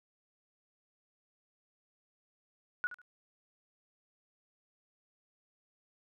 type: tone with echo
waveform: sine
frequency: 1462 Hz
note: F#6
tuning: 21 cents flat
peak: -29 dBFS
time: 2.84-2.87 s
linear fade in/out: 0 ms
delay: 73 ms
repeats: 2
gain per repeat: -13 dB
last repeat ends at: 3.016 s
effects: none